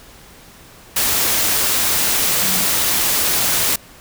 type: tone in noise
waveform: sine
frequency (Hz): 188.1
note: F#3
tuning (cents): +29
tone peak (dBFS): -28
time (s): 2.42-2.65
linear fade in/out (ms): 5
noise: white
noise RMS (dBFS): -17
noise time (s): 0.96-3.76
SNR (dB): -14
effects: pink hiss -43 dBFS RMS until 4 s